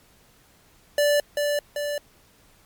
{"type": "tone with echo", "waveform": "square", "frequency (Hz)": 584, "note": "D5", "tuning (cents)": -10, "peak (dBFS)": -18, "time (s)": [0.98, 1.2], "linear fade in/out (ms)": 2, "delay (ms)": 390, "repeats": 2, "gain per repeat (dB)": -4, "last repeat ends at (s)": 1.98, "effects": ["pink hiss -57 dBFS RMS until 2.65 s", "MP3 96 kbps"]}